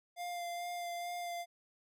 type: tone with vibrato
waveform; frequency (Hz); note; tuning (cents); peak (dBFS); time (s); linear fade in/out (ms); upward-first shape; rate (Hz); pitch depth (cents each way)
square; 698.5; F5; 0; -39; 0.16-1.46; 50; sine; 2.3; 16
effects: none